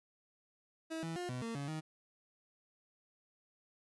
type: tone with pitch steps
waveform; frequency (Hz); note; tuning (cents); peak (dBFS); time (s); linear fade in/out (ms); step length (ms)
30% pulse; 322.8 / 164.3 / 355.7 / 125.5 / 229.2 / 141.4 / 156.6; E4 / E3 / F4 / B2 / A#3 / C#3 / D#3; -36 / -5 / +32 / +28 / -29 / +35 / +11; -36; 0.9-1.81; 20; 130
effects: resampled to 24000 Hz